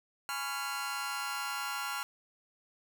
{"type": "chord", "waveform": "sawtooth", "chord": "C# dominant seventh", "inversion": "second", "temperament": "just", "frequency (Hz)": [831.5, 997.9, 1108.7, 1385.9], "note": ["G#5", "B5", "C#6", "E#6"], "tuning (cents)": [2, 18, 0, -14], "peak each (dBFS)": [-38, -39, -39, -33], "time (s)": [0.29, 2.03], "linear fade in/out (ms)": 0, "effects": []}